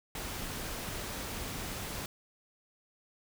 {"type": "noise", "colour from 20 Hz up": "pink", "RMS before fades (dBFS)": -39, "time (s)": [0.15, 2.06], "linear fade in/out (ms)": 2, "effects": []}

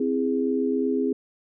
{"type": "chord", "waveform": "sine", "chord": "C augmented", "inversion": "none", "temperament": "equal with one note detuned", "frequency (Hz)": [261.6, 329.6, 412.7], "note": ["C4", "E4", "G#4"], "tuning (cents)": [0, 0, -11], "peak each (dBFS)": [-24, -29, -25], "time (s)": [0, 1.13], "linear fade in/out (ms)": 5, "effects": []}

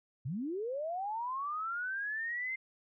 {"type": "linear sweep", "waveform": "sine", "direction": "up", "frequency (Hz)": [112.3, 2100], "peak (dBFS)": -34, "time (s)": [0.25, 2.56], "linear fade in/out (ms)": 10, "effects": []}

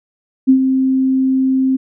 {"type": "tone with ADSR envelope", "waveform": "sine", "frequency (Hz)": 263.1, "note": "C4", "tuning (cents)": 10, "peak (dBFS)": -4, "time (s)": [0.47, 1.77], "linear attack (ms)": 24, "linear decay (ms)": 89, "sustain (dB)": -7, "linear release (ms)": 15, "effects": []}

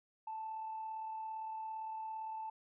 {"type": "tone with amplitude modulation", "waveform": "sine", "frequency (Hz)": 880, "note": "A5", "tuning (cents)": 0, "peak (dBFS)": -38, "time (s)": [0.27, 2.5], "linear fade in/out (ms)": 5, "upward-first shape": "sine", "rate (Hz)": 37.6, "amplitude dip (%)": 30, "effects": ["tanh soft clip ceiling -35 dBFS"]}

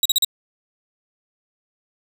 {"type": "tone bursts", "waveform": "sawtooth", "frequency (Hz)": 3825, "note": "A#7", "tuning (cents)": 44, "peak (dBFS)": -11, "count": 4, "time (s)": [0.03, 0.247], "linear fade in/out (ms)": 2, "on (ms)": 25, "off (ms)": 39, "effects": []}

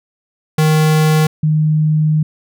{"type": "tone pair in turn", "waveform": ["square", "sine"], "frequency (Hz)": [155.56, 154.31], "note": ["D#3", "D#3"], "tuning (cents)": [0, -14], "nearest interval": "unison", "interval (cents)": 14, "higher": "first", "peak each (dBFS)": -10, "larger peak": "neither", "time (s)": [[0.58, 1.27], [1.43, 2.23]], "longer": "second", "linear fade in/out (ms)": 5, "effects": []}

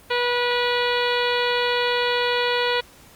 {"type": "harmonic tone", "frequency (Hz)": 486.7, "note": "B4", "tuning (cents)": -25, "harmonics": [1, 2, 3, 4, 5, 6, 7, 8, 9], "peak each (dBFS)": [-23, -26, -28, -29, -30, -31, -31, -32, -33], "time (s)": [0.1, 2.81], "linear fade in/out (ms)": 10, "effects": ["pink hiss -49 dBFS RMS until 3.15 s", "Opus 32 kbps"]}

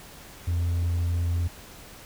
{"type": "tone", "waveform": "triangle", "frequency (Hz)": 85.9, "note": "F2", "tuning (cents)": -28, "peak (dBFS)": -20, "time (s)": [0.47, 1.48], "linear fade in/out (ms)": 10, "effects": ["tanh soft clip ceiling -16 dBFS", "pink hiss -46 dBFS RMS until 2.05 s"]}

